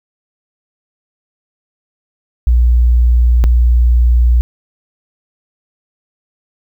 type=tone pair in turn; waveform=sine; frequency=60 / 60 Hz; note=B1 / B1; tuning=-49 / -49 cents; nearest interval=unison; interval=0 cents; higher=neither; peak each=-6 dBFS; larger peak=neither; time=2.47-3.44 / 3.44-4.41 s; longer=neither; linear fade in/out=0 ms; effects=8-bit